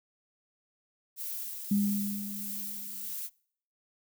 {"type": "noise with tremolo", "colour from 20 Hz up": "violet", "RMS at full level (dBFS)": -37, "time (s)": [1.16, 3.3], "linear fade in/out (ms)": 50, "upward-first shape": "sine", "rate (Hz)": 1.6, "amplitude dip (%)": 35}
{"type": "tone with exponential decay", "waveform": "sine", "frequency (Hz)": 203, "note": "G#3", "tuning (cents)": -39, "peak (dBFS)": -22, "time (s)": [1.71, 3.14], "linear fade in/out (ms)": 5, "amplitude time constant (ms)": 310}
{"effects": ["noise-tail reverb RT60 0.6 s tail -25 dB re dry"]}